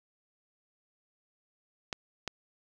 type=clicks; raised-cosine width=0.2 ms; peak=-16 dBFS; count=2; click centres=1.928 / 2.277 s; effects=8-bit